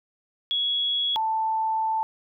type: tone pair in turn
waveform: sine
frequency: 3348 / 883.4 Hz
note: G#7 / A5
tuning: +13 / +7 cents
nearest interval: octave + major seventh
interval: 2306 cents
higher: first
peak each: -22 dBFS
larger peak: neither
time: 0.51-1.16 / 1.16-2.03 s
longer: second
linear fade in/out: 0 ms
effects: none